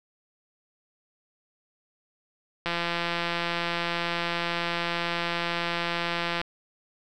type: click train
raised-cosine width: 0.3 ms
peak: -12 dBFS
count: 643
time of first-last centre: 2.66-6.414 s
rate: 171 Hz
effects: none